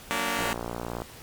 5% pulse chord, Gb augmented, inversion none, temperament just, 185 / 231.2 / 289.1 Hz, Gb3 / Bb3 / D4, 0 / -14 / -27 cents, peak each -23 / -19 / -19 dBFS, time 0.11-0.53 s, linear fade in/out 0 ms
click train, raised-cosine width 1 ms, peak -18 dBFS, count 38, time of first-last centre 0.39-1.019 s, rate 58.8 Hz
effects pink hiss -46 dBFS RMS until 1.22 s + MP3 96 kbps

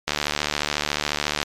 click train, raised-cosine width 0.2 ms, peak -4 dBFS, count 101, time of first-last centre 0.08-1.43 s, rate 74.1 Hz, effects MP3 96 kbps

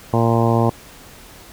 harmonic tone, 115.7 Hz, A#2, 13 cents flat, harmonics 1 / 2 / 3 / 4 / 5 / 6 / 7 / 8 / 9, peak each -17 / -20 / -22 / -23 / -24 / -25 / -25 / -26 / -27 dBFS, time 0.13-0.7 s, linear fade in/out 5 ms, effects pink hiss -42 dBFS RMS until 1.52 s

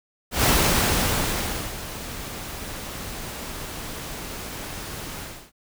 pink noise with ADSR envelope, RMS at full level -18 dBFS, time 0.31-5.52 s, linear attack 130 ms, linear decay 1300 ms, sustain -16 dB, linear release 330 ms, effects none

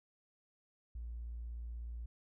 triangle tone, 58.27 Hz, A#1, in tune, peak -37 dBFS, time 0.95-2.06 s, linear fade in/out 5 ms, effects tanh soft clip ceiling -39 dBFS

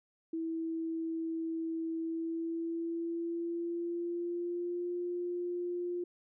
sine tone with pitch glide, 326.6 to 352.1 Hz, E4 to F4, -16 to +14 cents, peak -33 dBFS, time 0.33-6.04 s, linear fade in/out 5 ms, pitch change +130 cents, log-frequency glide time 1.98-4.92 s, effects none

